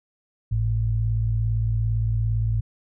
sine tone pair together, 52.43 / 110 Hz, G#1 / A2, +17 / 0 cents, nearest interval octave + minor second, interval 1283 cents, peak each -25 / -21 dBFS, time 0.51-2.61 s, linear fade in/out 10 ms, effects none

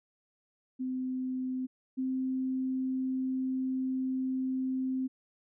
sine tone pair in turn, 257.3 / 260.4 Hz, C4 / C4, -29 / -8 cents, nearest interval unison, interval 21 cents, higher second, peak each -31 / -29 dBFS, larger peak second, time 0.79-1.67 / 1.97-5.08 s, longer second, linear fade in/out 20 ms, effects none

